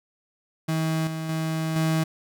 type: tone with level steps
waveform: 35% pulse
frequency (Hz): 160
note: D#3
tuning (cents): +49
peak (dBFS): -21 / -27 / -23 / -19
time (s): 0.68-2.04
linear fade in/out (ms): 10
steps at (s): 1.07 / 1.29 / 1.76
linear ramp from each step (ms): 2
effects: none